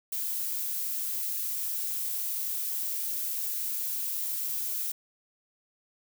violet noise, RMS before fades -32 dBFS, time 0.12-4.92 s, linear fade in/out 5 ms, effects none

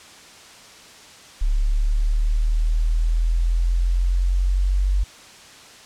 sine exponential sweep, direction up, 35.38 to 48.12 Hz, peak -16 dBFS, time 1.41-5.04 s, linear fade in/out 10 ms, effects white hiss -44 dBFS RMS until 5.85 s + low-pass 7000 Hz 12 dB/octave

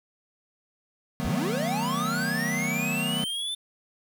square chord, B dominant seventh, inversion first, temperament equal, 155.56 / 185 / 220 / 246.9 Hz, D#3 / F#3 / A3 / B3, 0 / 0 / 0 / 0 cents, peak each -34 dBFS, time 1.2-3.24 s, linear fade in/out 0 ms
square linear sweep, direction up, 31.75 to 3566 Hz, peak -29 dBFS, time 1.24-3.55 s, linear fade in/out 10 ms
effects 9-bit

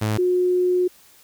sawtooth / sine tone pair in turn, 107.5 / 361.6 Hz, A2 / F#4, -40 / -40 cents, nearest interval octave + major sixth, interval 2100 cents, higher second, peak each -16 dBFS, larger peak neither, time 0.01-0.18 / 0.18-0.88 s, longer second, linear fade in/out 10 ms, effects white hiss -52 dBFS RMS until 1.23 s

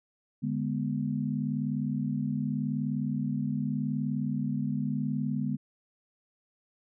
sine chord, G# diminished, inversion second, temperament equal, 146.83 / 207.7 / 246.9 Hz, D3 / G#3 / B3, 0 / 0 / 0 cents, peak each -32 dBFS, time 0.42-5.57 s, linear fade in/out 20 ms, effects none

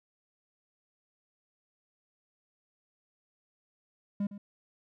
triangle tone with echo, 202.1 Hz, G#3, 47 cents flat, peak -26 dBFS, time 4.2-4.27 s, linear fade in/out 5 ms, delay 110 ms, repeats 1, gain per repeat -13 dB, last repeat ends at 4.38 s, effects none

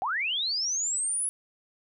sine linear sweep, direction up, 698.5 to 10420 Hz, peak -26 dBFS, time 0.02-1.29 s, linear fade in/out 0 ms, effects none

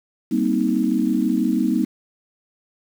sine chord, C minor seventh, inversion second, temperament just, 196.22 / 235.5 / 261.6 / 314 Hz, G3 / Bb3 / C4 / Eb4, +2 / +18 / 0 / +16 cents, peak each -24 / -21 / -23 / -22 dBFS, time 0.31-1.85 s, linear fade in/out 10 ms, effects 7-bit

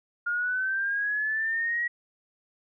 sine linear sweep, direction up, 1412 to 1919 Hz, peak -25 dBFS, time 0.26-1.88 s, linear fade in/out 10 ms, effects none

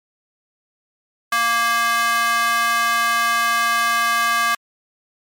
square tone with high-pass filter, 233.1 Hz, A#3, in tune, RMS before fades -18 dBFS, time 1.32-4.55 s, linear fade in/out 5 ms, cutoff 1300 Hz, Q 2.8, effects MP3 64 kbps

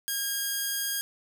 5% pulse tone, 1626 Hz, G#6, 37 cents flat, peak -17 dBFS, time 0.08-1.01 s, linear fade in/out 0 ms, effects none

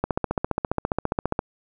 click train, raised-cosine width 1 ms, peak -8 dBFS, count 21, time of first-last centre 0.04-1.391 s, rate 14.8 Hz, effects none

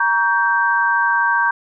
sine chord, G diminished, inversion first, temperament just, 940.8 / 1128.9 / 1568 Hz, Bb5 / Db6 / G6, +16 / +31 / 0 cents, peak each -18 / -22 / -16 dBFS, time 0-1.51 s, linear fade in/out 5 ms, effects none

